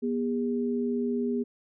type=tone pair together; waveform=sine; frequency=241.7 / 406.5 Hz; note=B3 / G#4; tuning=-37 / -37 cents; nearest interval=major sixth; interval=900 cents; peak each=-27 / -30 dBFS; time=0.02-1.44 s; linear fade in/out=20 ms; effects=none